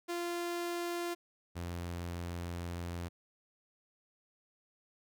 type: tone pair in turn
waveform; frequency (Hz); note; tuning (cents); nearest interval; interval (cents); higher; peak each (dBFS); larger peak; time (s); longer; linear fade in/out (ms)
sawtooth; 346.1 / 86.53; F4 / F2; -16 / -15; 2 octaves; 2399; first; -31 / -34; first; 0.08-1.15 / 1.55-3.09; second; 20
effects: none